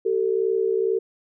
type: tone pair together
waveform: sine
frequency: 384.4 / 446.5 Hz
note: G4 / A4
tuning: -34 / +25 cents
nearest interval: minor third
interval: 259 cents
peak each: -22 dBFS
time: 0.05-0.99 s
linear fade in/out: 10 ms
effects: none